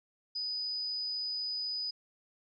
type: tone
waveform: sine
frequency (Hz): 4978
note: D#8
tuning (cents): 0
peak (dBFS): -33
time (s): 0.35-1.91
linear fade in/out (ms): 10
effects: none